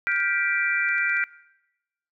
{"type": "chord", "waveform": "sine", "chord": "G dominant seventh", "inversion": "third", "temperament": "just", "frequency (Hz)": [1411.2, 1568, 1960, 2352], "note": ["F6", "G6", "B6", "D7"], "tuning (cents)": [18, 0, -14, 2], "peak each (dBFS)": [-27, -27, -26, -27], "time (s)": [0.07, 1.24], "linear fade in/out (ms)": 0}
{"type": "clicks", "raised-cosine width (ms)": 0.2, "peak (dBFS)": -31, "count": 7, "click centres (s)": [0.118, 0.162, 0.202, 0.888, 0.982, 1.096, 1.169]}
{"effects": ["noise-tail reverb RT60 0.9 s tail -20 dB re dry"]}